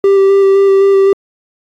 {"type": "tone with vibrato", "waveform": "triangle", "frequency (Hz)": 392, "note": "G4", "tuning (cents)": 0, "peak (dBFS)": -3, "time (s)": [0.04, 1.13], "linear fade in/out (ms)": 2, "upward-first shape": "square", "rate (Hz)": 3.9, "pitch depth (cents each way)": 11, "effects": ["AAC 64 kbps"]}